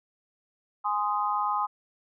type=chord; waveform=sine; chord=Ab major; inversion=none; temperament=just; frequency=830.6 / 1038.3 / 1245.9 Hz; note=Ab5 / C6 / Eb6; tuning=0 / -14 / +2 cents; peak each=-29 dBFS; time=0.84-1.67 s; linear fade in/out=20 ms; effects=none